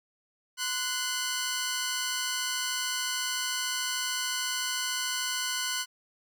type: tone pair together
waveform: 10% pulse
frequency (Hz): 1031.2 / 1480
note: C6 / F#6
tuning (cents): -26 / 0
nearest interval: tritone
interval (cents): 626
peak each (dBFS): -26 / -22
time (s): 0.57-5.86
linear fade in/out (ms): 50
effects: none